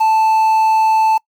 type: tone with quantisation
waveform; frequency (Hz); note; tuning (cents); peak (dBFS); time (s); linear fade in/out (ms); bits
triangle; 880; A5; 0; -8; 0-1.18; 10; 6
effects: noise-tail reverb RT60 0.1 s tail -24 dB re dry